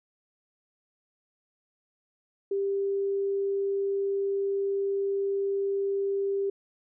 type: tone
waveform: sine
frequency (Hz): 395.4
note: G4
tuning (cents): +15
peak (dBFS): -25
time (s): 2.51-6.5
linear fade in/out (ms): 5
effects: none